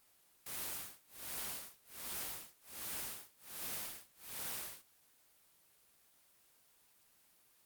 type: noise with tremolo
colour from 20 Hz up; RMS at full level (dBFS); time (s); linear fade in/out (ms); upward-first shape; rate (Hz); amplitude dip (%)
white; -41; 0.46-4.82; 5; sine; 1.3; 100
effects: white hiss -69 dBFS RMS until 7.65 s + Opus 24 kbps